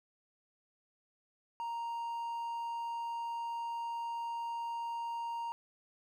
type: tone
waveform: triangle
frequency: 932.3 Hz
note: A#5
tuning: in tune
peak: -34 dBFS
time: 1.6-5.52 s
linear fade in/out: 0 ms
effects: none